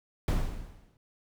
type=noise with exponential decay; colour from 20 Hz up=brown; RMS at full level=-23 dBFS; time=0.28-0.97 s; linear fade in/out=1 ms; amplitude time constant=150 ms; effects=none